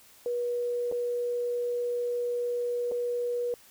sine tone with dropouts, 483.6 Hz, B4, 36 cents flat, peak -27 dBFS, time 0.26-3.54 s, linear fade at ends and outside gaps 1 ms, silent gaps 0.915-0.923 / 2.914-2.919 s, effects white hiss -56 dBFS RMS until 3.7 s

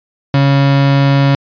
35% pulse tone, 138.9 Hz, C#3, 4 cents sharp, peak -6 dBFS, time 0.34-1.35 s, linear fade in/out 2 ms, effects resampled to 11025 Hz

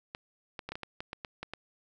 clicks, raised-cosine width 0.3 ms, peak -22 dBFS, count 11, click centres 0.149 / 0.592 / 0.69 / 0.72 / 0.755 / 0.833 / 1.005 / 1.131 / 1.248 / 1.43 / 1.536 s, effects none

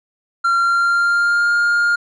triangle tone with pitch glide, 1376 to 1412.2 Hz, F6 to F6, -26 to +19 cents, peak -11 dBFS, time 0.44-1.96 s, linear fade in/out 10 ms, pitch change +45 cents, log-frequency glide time 0.56-1.54 s, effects resampled to 24000 Hz

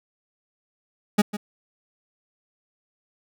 40% pulse tone with echo, 207.7 Hz, G#3, in tune, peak -13 dBFS, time 1.18-1.22 s, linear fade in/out 10 ms, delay 150 ms, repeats 1, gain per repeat -13 dB, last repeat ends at 1.37 s, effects none

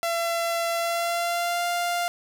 sawtooth tone with pitch glide, 676 to 698.2 Hz, E5 to F5, +43 to -1 cents, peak -20 dBFS, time 0.03-2.08 s, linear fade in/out 0 ms, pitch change +56 cents, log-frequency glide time 0.75-1.66 s, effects none

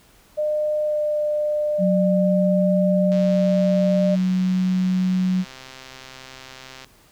sine tone with pitch glide, 605 to 599.8 Hz, D#5 to D5, -49 to +36 cents, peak -19 dBFS, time 0.37-4.16 s, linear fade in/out 20 ms, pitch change -15 cents, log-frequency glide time 0.85-1 s
sine tone, 184.5 Hz, F#3, 5 cents flat, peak -17 dBFS, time 1.78-5.45 s, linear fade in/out 50 ms
click train, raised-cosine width 0.2 ms, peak -22 dBFS, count 489, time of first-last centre 3.12-6.845 s, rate 131 Hz
effects pink hiss -54 dBFS RMS until 7.11 s

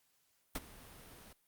pink noise with ADSR envelope, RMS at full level -36 dBFS, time 0.55-1.33 s, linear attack 5 ms, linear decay 34 ms, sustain -19 dB, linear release 5 ms, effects white hiss -75 dBFS RMS until 1.47 s + Opus 48 kbps

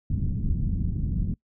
pink low-pass noise, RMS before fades -26 dBFS, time 0.1-1.34 s, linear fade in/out 5 ms, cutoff 210 Hz, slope 24 dB/octave, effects noise-tail reverb RT60 0.1 s tail -23 dB re dry

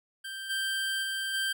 25% pulse tone with level steps, 1571 Hz, G6, 3 cents sharp, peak -33 / -25 / -27 / -24 dBFS, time 0.24-1.53 s, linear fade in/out 10 ms, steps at 0.49 / 1.02 / 1.33 s, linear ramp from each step 20 ms, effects none

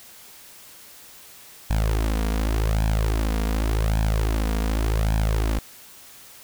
sawtooth tone with flanger, 53.9 Hz, A1, 35 cents flat, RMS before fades -22 dBFS, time 1.7-5.59 s, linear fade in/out 5 ms, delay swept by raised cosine 1.2 to 4.3 ms, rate 0.87 Hz, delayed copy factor +0.8, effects white hiss -46 dBFS RMS until 6.43 s

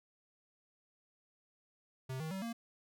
square tone with pitch steps, 130.81 / 158.28 / 191.52 / 231.7 Hz, C3 / D#3 / G3 / A#3, 0 / +30 / -40 / -10 cents, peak -39 dBFS, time 2.09-2.53 s, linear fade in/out 10 ms, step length 110 ms, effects none

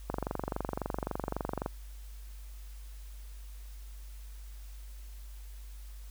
click train, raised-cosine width 1 ms, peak -18 dBFS, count 38, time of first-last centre 0.1-1.661 s, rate 23.7 Hz, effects added 50 Hz sine -43 dBFS peak until 6.1 s + white hiss -59 dBFS RMS until 6.1 s

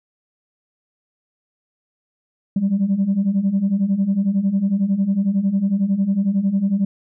sine beating tone pair, 189.6 / 200.6 Hz, F#3 / G3, +43 / +40 cents, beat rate 11 Hz, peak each -20 / -16 dBFS, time 2.56-6.85 s, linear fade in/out 5 ms, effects tanh soft clip ceiling -11 dBFS

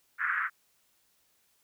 white band-pass noise, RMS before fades -30 dBFS, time 0.18-0.5 s, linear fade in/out 50 ms, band 1300 to 1800 Hz, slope 48 dB/octave, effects white hiss -70 dBFS RMS until 1.63 s

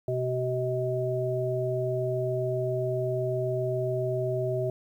harmonic tone, 126.6 Hz, B2, 43 cents sharp, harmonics 1 / 3 / 5, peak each -30 / -30 / -30 dBFS, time 0.08-4.7 s, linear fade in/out 2 ms, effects 10-bit

